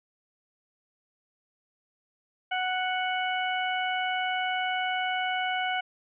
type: harmonic tone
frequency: 740 Hz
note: F#5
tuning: in tune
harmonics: 1 / 2 / 3 / 4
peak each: -29 / -32 / -34 / -35 dBFS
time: 2.51-5.81 s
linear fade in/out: 10 ms
effects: none